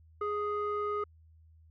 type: tone with low-pass filter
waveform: square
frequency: 415.3 Hz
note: G#4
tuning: in tune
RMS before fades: -33 dBFS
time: 0.21-1.04 s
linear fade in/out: 5 ms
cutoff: 1300 Hz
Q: 3.1
effects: added 80 Hz sine -56 dBFS peak until 1.7 s